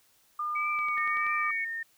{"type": "tone", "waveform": "sine", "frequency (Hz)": 1208, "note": "D6", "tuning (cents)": 48, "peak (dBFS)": -29, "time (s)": [0.39, 1.51], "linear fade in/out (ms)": 5}
{"type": "tone with vibrato", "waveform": "sine", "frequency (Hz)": 2272, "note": "C#7", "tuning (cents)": 42, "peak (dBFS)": -30, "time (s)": [0.55, 1.65], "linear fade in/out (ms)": 10, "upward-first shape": "triangle", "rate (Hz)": 1.6, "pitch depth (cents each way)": 51}
{"type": "click train", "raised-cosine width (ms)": 0.3, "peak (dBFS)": -30, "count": 6, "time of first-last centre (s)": [0.79, 1.266], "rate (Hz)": 10.5}
{"type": "tone with pitch glide", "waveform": "sine", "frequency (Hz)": [1838, 1827.4], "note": ["A#6", "A#6"], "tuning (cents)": [-25, -35], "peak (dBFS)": -32, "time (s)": [0.97, 1.83], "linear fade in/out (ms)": 5, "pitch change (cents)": -10, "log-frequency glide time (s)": [1.16, 1.58]}
{"effects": ["white hiss -65 dBFS RMS until 1.97 s"]}